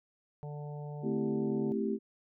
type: harmonic tone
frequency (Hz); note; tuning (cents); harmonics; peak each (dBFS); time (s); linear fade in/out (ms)
147.4; D3; +7; 1 / 3 / 4 / 5 / 6; -39 / -48 / -51 / -52 / -54; 0.43-1.72; 0
type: chord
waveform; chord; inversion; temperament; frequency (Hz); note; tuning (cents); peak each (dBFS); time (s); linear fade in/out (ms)
sine; A minor seventh; none; equal; 220 / 261.6 / 329.6 / 392; A3 / C4 / E4 / G4; 0 / 0 / 0 / 0; -33 / -37 / -39 / -34; 1.02-1.99; 50
effects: none